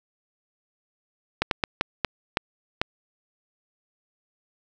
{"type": "slowing click train", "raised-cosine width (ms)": 0.3, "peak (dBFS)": -5, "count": 7, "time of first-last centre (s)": [1.42, 2.815], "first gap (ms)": 92, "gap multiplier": 1.37, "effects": []}